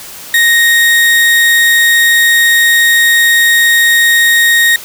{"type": "tone", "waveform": "35% pulse", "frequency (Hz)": 1864.7, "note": "A#6", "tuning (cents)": 0, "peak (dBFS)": -4, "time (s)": [0.34, 4.76], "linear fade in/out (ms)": 2, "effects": ["white hiss -29 dBFS RMS until 4.84 s"]}